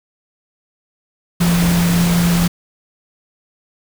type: tone in noise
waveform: sine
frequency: 172.4 Hz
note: F3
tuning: 22 cents flat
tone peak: -12 dBFS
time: 1.4-2.48 s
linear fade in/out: 10 ms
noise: pink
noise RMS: -21 dBFS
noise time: 1.4-2.48 s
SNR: +6 dB
effects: none